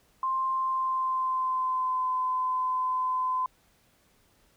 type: tone with pitch glide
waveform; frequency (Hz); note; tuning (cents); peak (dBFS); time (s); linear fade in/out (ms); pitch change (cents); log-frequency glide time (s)
sine; 1051 to 1021.7; C6 to C6; +7 to -42; -25; 0.23-3.46; 2; -49; 0.57-2.09
effects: pink hiss -65 dBFS RMS until 4.56 s